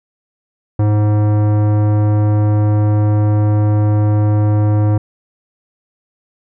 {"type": "tone with tanh clipping", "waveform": "sine", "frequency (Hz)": 105.1, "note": "G#2", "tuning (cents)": 21, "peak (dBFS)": -12, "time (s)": [0.79, 4.98], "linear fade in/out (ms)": 5, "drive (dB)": 17, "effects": []}